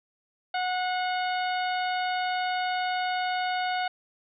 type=harmonic tone with a mistuned harmonic; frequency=733 Hz; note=F#5; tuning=16 cents flat; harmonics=1 / 2 / 3 / 4 / 5 / 6; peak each=-27 / -33 / -37 / -39 / -41 / -43 dBFS; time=0.54-3.88 s; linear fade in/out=5 ms; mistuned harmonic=3; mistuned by=-23 cents; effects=none